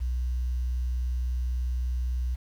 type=tone; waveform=sine; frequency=61.8 Hz; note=B1; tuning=2 cents sharp; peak=-24 dBFS; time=0-2.36 s; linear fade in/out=20 ms; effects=tanh soft clip ceiling -23 dBFS + 9-bit